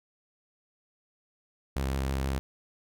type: tone with vibrato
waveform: sawtooth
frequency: 67.1 Hz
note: C2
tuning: 44 cents sharp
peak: -24 dBFS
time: 1.76-2.39 s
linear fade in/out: 0 ms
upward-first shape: sine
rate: 6.2 Hz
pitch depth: 19 cents each way
effects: none